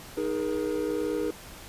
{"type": "chord", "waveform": "triangle", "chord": "D# suspended fourth", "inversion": "none", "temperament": "equal with one note detuned", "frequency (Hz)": [311.1, 415.3, 476.5], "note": ["D#4", "G#4", "A#4"], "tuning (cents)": [0, 0, 38], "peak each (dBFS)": -29, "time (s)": [0.17, 1.31], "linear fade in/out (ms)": 5, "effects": ["pink hiss -45 dBFS RMS until 1.68 s", "resampled to 32000 Hz"]}